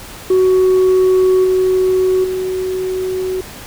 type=tone with level steps; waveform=sine; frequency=372.6 Hz; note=F#4; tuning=12 cents sharp; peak=-6 / -9 / -16 dBFS; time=0.3-3.41 s; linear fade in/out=5 ms; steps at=1.44 / 2.24 s; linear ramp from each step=5 ms; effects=tanh soft clip ceiling -7 dBFS + pink hiss -33 dBFS RMS until 3.66 s